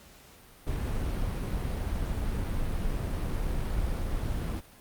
brown noise, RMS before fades -30 dBFS, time 0.66-4.61 s, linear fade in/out 20 ms, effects pink hiss -54 dBFS RMS until 4.8 s + Opus 48 kbps

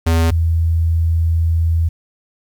square / sine tone pair in turn, 82.41 / 82.41 Hz, E2 / E2, 0 / 0 cents, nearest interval unison, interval 0 cents, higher neither, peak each -12 dBFS, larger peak neither, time 0.06-0.31 / 0.31-1.89 s, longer second, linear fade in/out 10 ms, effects 8-bit

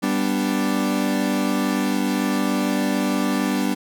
40% pulse chord, G major, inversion none, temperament equal, 196 / 246.9 / 293.7 Hz, G3 / B3 / D4, 0 / 0 / 0 cents, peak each -23 dBFS, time 0.02-3.75 s, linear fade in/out 20 ms, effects none

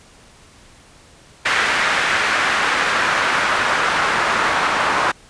pink noise with band-pass filter sweep, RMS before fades -18 dBFS, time 1.45-5.12 s, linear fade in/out 10 ms, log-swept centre 1800 to 1200 Hz, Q 1.5, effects pink hiss -47 dBFS RMS until 5.29 s + resampled to 22050 Hz

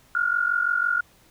sine tone pair together, 1398 / 1444 Hz, F6 / F#6, +1 / -43 cents, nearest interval minor second, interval 56 cents, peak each -23 dBFS, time 0.15-1.01 s, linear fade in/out 2 ms, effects pink hiss -57 dBFS RMS until 1.3 s

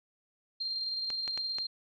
sine tone with tremolo, 4186 Hz, C8, in tune, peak -31 dBFS, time 0.6-1.67 s, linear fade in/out 10 ms, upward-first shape square, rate 19 Hz, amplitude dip 25%
clicks, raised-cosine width 0.2 ms, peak -22 dBFS, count 4, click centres 1.103 / 1.278 / 1.376 / 1.585 s
effects none

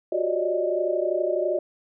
sine tone cluster, 361.4 / 384.4 / 559 / 592 / 624 Hz, F#4 / G4 / C#5 / D5 / D#5, -41 / -34 / +14 / +14 / +5 cents, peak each -27 / -32 / -33 / -26 / -27 dBFS, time 0.12-1.59 s, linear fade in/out 5 ms, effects none

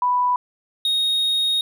sine / triangle tone pair in turn, 989 / 3734 Hz, B5 / A#7, +2 / +2 cents, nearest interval octave + major seventh, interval 2300 cents, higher second, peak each -16 dBFS, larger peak neither, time 0.02-0.36 / 0.85-1.61 s, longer second, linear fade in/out 2 ms, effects none

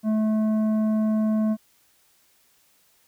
triangle tone with tanh clipping, 216.7 Hz, A3, 26 cents flat, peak -21 dBFS, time 0.03-1.57 s, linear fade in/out 50 ms, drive 13 dB, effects white hiss -62 dBFS RMS until 3.07 s

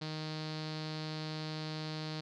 sawtooth tone with low-pass filter, 155.56 Hz, D#3, in tune, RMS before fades -40 dBFS, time 0.01-2.21 s, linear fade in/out 10 ms, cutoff 4400 Hz, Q 5.2, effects none

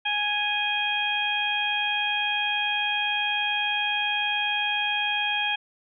harmonic tone with a mistuned harmonic, 830.6 Hz, G#5, in tune, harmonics 1 / 2 / 3 / 4, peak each -30 / -31 / -27 / -28 dBFS, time 0.05-5.56 s, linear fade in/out 10 ms, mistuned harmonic 4, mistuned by -41 cents, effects none

